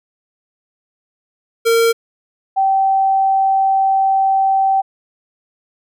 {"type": "tone pair in turn", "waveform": ["square", "sine"], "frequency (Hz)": [459.4, 774.4], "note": ["A#4", "G5"], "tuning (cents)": [-25, -21], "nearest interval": "major sixth", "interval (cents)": 904, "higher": "second", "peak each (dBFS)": -11, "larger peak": "neither", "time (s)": [[1.65, 1.93], [2.56, 4.82]], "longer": "second", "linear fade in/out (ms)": 20, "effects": []}